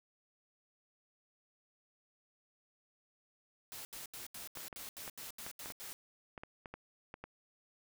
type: noise bursts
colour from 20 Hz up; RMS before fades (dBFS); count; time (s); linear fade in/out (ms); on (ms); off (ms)
white; -47; 11; 3.72-5.93; 0; 130; 78
type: clicks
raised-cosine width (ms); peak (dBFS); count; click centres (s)
0.5; -30; 12; 4.572 / 4.728 / 5.078 / 5.465 / 5.659 / 5.703 / 6.378 / 6.435 / 6.658 / 6.74 / 7.141 / 7.24
effects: none